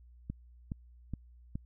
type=click train; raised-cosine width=5 ms; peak=-24 dBFS; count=4; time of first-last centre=0.3-1.555 s; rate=2.39 Hz; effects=added 60 Hz sine -54 dBFS peak until 1.65 s